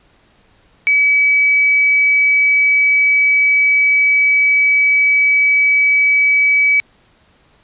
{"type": "tone", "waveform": "sine", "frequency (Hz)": 2283, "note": "D7", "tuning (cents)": -50, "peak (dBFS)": -9, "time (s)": [0.87, 6.8], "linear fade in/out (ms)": 0, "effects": ["pink hiss -53 dBFS RMS until 7.63 s", "resampled to 8000 Hz"]}